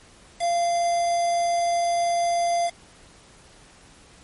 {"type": "tone with quantisation", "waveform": "triangle", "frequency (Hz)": 690, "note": "F5", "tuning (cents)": -21, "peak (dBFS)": -18, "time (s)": [0.39, 2.71], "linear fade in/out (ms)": 50, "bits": 5, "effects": ["pink hiss -51 dBFS RMS until 4.23 s", "MP3 48 kbps"]}